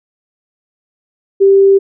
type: tone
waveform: sine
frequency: 392 Hz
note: G4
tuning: in tune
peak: -4 dBFS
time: 1.4-1.79 s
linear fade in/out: 20 ms
effects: none